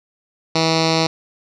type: tone with low-pass filter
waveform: 10% pulse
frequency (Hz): 161.9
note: E3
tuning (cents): -31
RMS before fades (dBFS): -17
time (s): 0.55-1.07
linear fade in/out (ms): 5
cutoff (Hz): 4800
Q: 5.5
effects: none